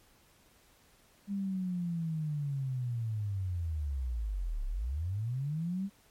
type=linear two-way sweep; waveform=sine; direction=down then up; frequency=202.7 to 32.52 to 202.7 Hz; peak=-31 dBFS; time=1.27-5.9 s; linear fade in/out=50 ms; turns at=4.66 s; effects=pink hiss -64 dBFS RMS until 6.1 s + MP3 64 kbps